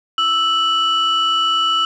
sine tone pair together, 1315.9 / 2956 Hz, E6 / F#7, -3 / -2 cents, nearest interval octave + major second, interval 1401 cents, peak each -15 dBFS, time 0.18-1.85 s, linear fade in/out 2 ms, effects tanh soft clip ceiling -10 dBFS

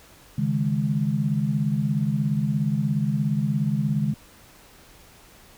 sine chord, C# suspended second, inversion none, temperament equal, 138.59 / 155.56 / 207.7 Hz, C#3 / D#3 / G#3, 0 / 0 / 0 cents, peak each -25 dBFS, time 0.38-4.14 s, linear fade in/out 5 ms, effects pink hiss -51 dBFS RMS until 5.57 s

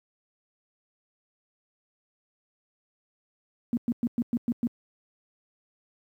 sine tone bursts, 237.6 Hz, A#3, 33 cents sharp, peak -22 dBFS, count 7, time 3.73-4.67 s, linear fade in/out 0 ms, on 40 ms, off 110 ms, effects high-pass 100 Hz 12 dB/octave + 10-bit

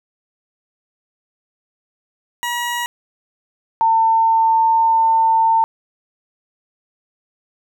20% pulse / sine tone pair in turn, 960 / 900.3 Hz, B5 / A5, -49 / +39 cents, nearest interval minor second, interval 112 cents, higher first, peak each -15 / -11 dBFS, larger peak second, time 2.43-2.86 / 3.81-5.64 s, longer second, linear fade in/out 0 ms, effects none

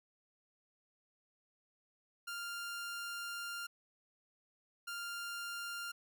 sawtooth tone bursts at uneven times, 1396.9 Hz, F6, in tune, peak -37 dBFS, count 2, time 2.27-3.67 / 4.87-5.92 s, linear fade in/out 10 ms, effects none

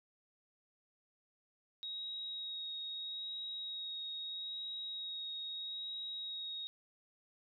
sine tone with vibrato, 3783 Hz, A#7, 25 cents sharp, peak -40 dBFS, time 1.83-6.67 s, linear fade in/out 0 ms, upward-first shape sine, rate 0.78 Hz, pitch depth 13 cents each way, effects none

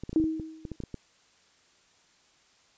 clicks, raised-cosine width 3 ms, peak -23 dBFS, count 11, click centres 0.036 / 0.094 / 0.13 / 0.2 / 0.241 / 0.398 / 0.652 / 0.717 / 0.803 / 0.837 / 0.943 s
sine tone with exponential decay, 318 Hz, D#4, 38 cents sharp, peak -18 dBFS, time 0.16-0.76 s, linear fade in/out 1 ms, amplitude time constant 130 ms
effects white hiss -63 dBFS RMS until 2.77 s + resampled to 16000 Hz

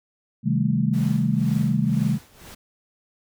sine chord, A half-diminished seventh, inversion first, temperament just, 132 / 158.4 / 198 / 220 Hz, C3 / Eb3 / G3 / A3, +16 / +31 / +18 / 0 cents, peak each -24 dBFS, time 0.43-2.19 s, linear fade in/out 50 ms
pink noise with tremolo, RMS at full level -41 dBFS, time 0.93-2.55 s, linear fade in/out 10 ms, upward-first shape sine, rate 2 Hz, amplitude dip 80%
effects none

